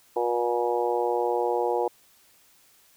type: harmonic tone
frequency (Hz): 120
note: B2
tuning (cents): -49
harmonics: 3 / 4 / 5 / 6 / 7 / 8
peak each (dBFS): -29 / -26 / -34 / -32 / -29 / -35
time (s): 0.16-1.88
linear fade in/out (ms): 5
effects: white hiss -59 dBFS RMS until 2.96 s